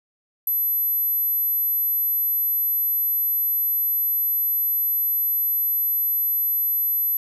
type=tone; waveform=sine; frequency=12000 Hz; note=F#9; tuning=23 cents sharp; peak=-19 dBFS; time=0.47-7.17 s; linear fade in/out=2 ms; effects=none